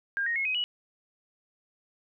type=tone with pitch steps; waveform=sine; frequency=1607 / 1867.4 / 2170 / 2522 / 2930 Hz; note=G6 / A#6 / C#7 / D#7 / F#7; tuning=+43 / +3 / -37 / +23 / -18 cents; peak=-26 dBFS; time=0.17-0.64 s; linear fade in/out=0 ms; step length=94 ms; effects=none